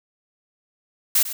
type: noise with echo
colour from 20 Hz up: blue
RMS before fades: -17 dBFS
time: 1.15-1.23 s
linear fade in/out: 5 ms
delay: 100 ms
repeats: 1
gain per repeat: -13 dB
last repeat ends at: 1.33 s
effects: none